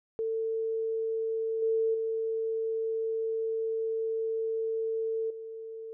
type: tone with level steps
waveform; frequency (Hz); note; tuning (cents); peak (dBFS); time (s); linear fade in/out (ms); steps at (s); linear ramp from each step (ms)
sine; 447.4; A4; +29; -28 / -24 / -28 / -38; 0.19-5.93; 0; 1.62 / 1.94 / 5.3; 5
effects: none